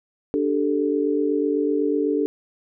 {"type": "chord", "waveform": "sine", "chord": "D suspended fourth", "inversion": "none", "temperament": "equal", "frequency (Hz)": [293.7, 392, 440], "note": ["D4", "G4", "A4"], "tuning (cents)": [0, 0, 0], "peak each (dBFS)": [-22, -25, -23], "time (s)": [0.34, 2.26], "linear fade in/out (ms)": 0, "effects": []}